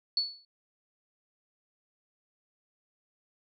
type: tone with exponential decay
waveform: sine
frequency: 4430 Hz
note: C#8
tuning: 2 cents flat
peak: -22 dBFS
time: 0.17-0.45 s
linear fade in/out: 2 ms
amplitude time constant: 60 ms
effects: none